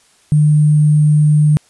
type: tone with sample-and-hold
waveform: sine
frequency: 150.7 Hz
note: D3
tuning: 45 cents sharp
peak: -7 dBFS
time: 0.32-1.57 s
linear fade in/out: 0 ms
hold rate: 8820 Hz
effects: white hiss -52 dBFS RMS until 1.69 s + resampled to 24000 Hz